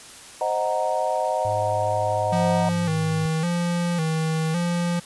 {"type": "chord", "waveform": "sine", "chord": "C half-diminished seventh", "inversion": "none", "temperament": "equal", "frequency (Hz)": [523.3, 622.3, 740, 932.3], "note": ["C5", "Eb5", "Gb5", "Bb5"], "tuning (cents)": [0, 0, 0, 0], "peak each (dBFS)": [-28, -25, -26, -27], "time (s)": [0.41, 2.69], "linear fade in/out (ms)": 2}
{"type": "tone with pitch glide", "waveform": "triangle", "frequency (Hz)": [103.83, 106.56], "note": ["G#2", "G#2"], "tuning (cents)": [0, 45], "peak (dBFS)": -27, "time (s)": [1.45, 3.26], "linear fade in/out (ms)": 0, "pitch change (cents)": 45, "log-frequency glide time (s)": [2.48, 2.92]}
{"type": "tone with vibrato", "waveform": "square", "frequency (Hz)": 166.3, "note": "E3", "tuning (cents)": 16, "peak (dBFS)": -22, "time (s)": [2.32, 5], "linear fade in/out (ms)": 10, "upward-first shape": "square", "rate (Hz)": 0.9, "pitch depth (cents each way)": 73}
{"effects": ["white hiss -43 dBFS RMS until 5.05 s", "resampled to 24000 Hz"]}